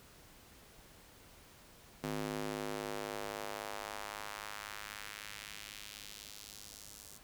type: tone with high-pass filter sweep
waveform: square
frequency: 51.91 Hz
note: G#1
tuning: in tune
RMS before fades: -44 dBFS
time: 2.03-7.18 s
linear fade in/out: 10 ms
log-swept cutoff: 210 to 7200 Hz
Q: 1.1
effects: pink hiss -59 dBFS RMS until 7.23 s